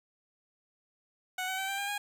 15% pulse tone with pitch steps, 740 / 755.1 / 770.5 / 786.3 / 802.3 / 818.7 Hz, F#5 / F#5 / G5 / G5 / G5 / G#5, 0 / +35 / -30 / +5 / +40 / -25 cents, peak -26 dBFS, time 1.38-1.98 s, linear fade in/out 5 ms, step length 100 ms, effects 10-bit

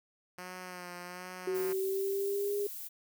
5% pulse tone with vibrato, 180 Hz, F#3, 47 cents flat, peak -31 dBFS, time 0.38-1.73 s, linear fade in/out 5 ms, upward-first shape sine, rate 1.3 Hz, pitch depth 32 cents each way
sine tone with pitch glide, 374.7 to 408.6 Hz, F#4 to G#4, +22 to -28 cents, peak -30 dBFS, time 1.47-2.67 s, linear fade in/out 5 ms, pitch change +150 cents, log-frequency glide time 1.58-2.55 s
violet noise, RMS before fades -43 dBFS, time 1.54-2.89 s, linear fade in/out 20 ms
effects none

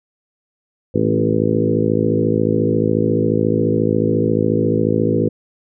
harmonic tone with a mistuned harmonic, 54.2 Hz, A1, 25 cents flat, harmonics 2 / 3 / 4 / 5 / 6 / 7 / 8 / 9, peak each -22 / -22 / -22 / -22 / -22 / -22 / -22 / -22 dBFS, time 0.94-5.29 s, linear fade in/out 10 ms, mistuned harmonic 4, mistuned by +16 cents, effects none

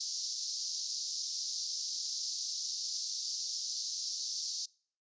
pink band-pass noise, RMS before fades -38 dBFS, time 0-4.66 s, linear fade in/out 10 ms, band 4500 to 6300 Hz, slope 48 dB/octave, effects noise-tail reverb RT60 0.5 s tail -25 dB re dry + resampled to 16000 Hz

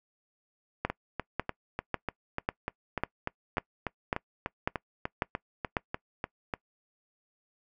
two click trains, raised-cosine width 0.5 ms, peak -16 / -12 dBFS, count 20 / 10, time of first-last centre 0.9-6.538 / 0.85-5.768 s, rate 3.37 / 1.83 Hz, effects noise-tail reverb RT60 0.1 s tail -23 dB re dry

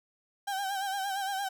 35% pulse tone with vibrato, 784 Hz, G5, in tune, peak -29 dBFS, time 0.47-1.49 s, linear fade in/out 10 ms, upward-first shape sine, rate 8.7 Hz, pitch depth 56 cents each way, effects none

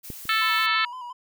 blue noise, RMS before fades -40 dBFS, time 0.03-0.67 s, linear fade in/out 20 ms
clicks, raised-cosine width 3 ms, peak -22 / -29 dBFS, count 2, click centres 0.102 / 0.254 s
harmonic tone, 440 Hz, A4, in tune, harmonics 3 / 4 / 5 / 6 / 7 / 8 / 9 / 10, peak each -24 / -26 / -28 / -30 / -31 / -32 / -33 / -34 dBFS, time 0.29-0.85 s, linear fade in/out 2 ms
triangle tone with vibrato, 991 Hz, B5, 6 cents sharp, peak -32 dBFS, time 0.41-1.13 s, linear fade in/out 10 ms, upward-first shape square, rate 5.8 Hz, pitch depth 46 cents each way
effects none

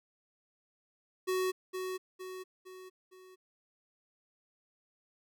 square tone with echo, 371.9 Hz, F#4, 9 cents sharp, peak -30 dBFS, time 1.27-1.52 s, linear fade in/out 20 ms, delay 460 ms, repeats 4, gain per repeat -6 dB, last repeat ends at 3.36 s, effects none

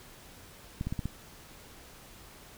clicks, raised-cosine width 5 ms, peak -20 dBFS, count 5, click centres 0.811 / 0.87 / 0.925 / 0.992 / 1.056 s, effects pink hiss -52 dBFS RMS until 2.57 s

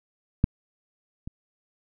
clicks, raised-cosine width 5 ms, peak -6 / -23 dBFS, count 2, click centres 0.441 / 1.275 s, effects none

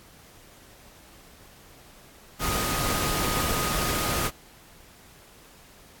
sine tone in noise, 1244.5 Hz, D#6, in tune, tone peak -32 dBFS, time 2.39-4.31 s, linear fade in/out 50 ms, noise pink, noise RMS -27 dBFS, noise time 2.39-4.31 s, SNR -8 dB, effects pink hiss -52 dBFS RMS until 6 s + AAC 64 kbps

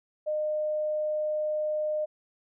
sine tone, 610 Hz, D#5, 34 cents flat, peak -26 dBFS, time 0.26-2.06 s, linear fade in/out 20 ms, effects none

